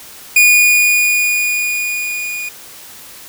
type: tone with level ramp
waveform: 45% pulse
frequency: 2449 Hz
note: D#7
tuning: 28 cents flat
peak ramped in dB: -5 to -21 dBFS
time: 0.36-2.49 s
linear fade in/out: 5 ms
effects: white hiss -36 dBFS RMS until 3.28 s